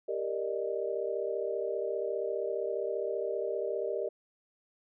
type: chord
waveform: sine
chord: Eb major seventh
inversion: first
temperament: equal with one note detuned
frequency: 395.6 / 466.2 / 587.3 / 622.3 Hz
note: G4 / Bb4 / D5 / Eb5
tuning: +16 / 0 / 0 / 0 cents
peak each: -35 / -35 / -38 / -37 dBFS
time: 0.08-4.09 s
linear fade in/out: 10 ms
effects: none